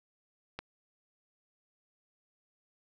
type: click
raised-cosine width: 0.3 ms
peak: -22 dBFS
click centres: 0.59 s
effects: none